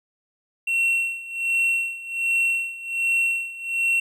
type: tone with tremolo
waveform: triangle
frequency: 2721 Hz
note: F7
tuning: 46 cents flat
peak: -16 dBFS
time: 0.67-4 s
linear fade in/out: 5 ms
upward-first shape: sine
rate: 1.3 Hz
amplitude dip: 85%
effects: none